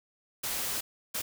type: noise bursts at uneven times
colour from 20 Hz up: white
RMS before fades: -33 dBFS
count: 2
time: 0.43-0.81 / 1.14-1.22 s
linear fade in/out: 10 ms
effects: none